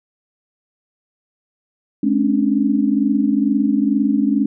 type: tone cluster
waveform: sine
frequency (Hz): 212.6 / 267.9 / 290.1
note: G#3 / C4 / D4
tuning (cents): +41 / +41 / -21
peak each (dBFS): -18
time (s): 2.03-4.46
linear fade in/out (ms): 5
effects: none